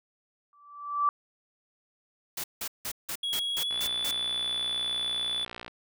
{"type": "tone with exponential growth", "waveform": "sine", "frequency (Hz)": 1162, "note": "D6", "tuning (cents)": -19, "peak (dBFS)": -19, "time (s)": [0.53, 1.09], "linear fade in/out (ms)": 1, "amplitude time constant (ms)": 120}
{"type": "noise bursts", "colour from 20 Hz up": "white", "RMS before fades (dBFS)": -34, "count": 8, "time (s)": [2.37, 4.112], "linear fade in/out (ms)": 5, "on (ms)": 69, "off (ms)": 170}
{"type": "tone with pitch glide", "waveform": "triangle", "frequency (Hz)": [3322, 3467], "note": ["G#7", "A7"], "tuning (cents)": [0, -26], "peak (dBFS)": -27, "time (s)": [3.23, 5.45], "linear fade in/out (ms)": 5, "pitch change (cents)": 74, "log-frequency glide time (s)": [3.54, 3.83]}
{"type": "click train", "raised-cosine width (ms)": 0.3, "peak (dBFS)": -24, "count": 119, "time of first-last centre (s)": [3.71, 5.68], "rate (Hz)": 59.9}
{"effects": []}